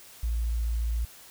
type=tone; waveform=sine; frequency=57.1 Hz; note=A#1; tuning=35 cents flat; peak=-25 dBFS; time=0.23-1.05 s; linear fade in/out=5 ms; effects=white hiss -50 dBFS RMS until 1.3 s